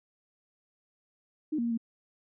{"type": "tone with pitch steps", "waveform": "sine", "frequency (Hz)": [306.9, 235.8, 234.4, 229], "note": ["D#4", "A#3", "A#3", "A#3"], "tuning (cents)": [-24, 20, 10, -31], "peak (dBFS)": -27, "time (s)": [1.52, 1.776], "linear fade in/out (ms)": 10, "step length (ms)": 64, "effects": []}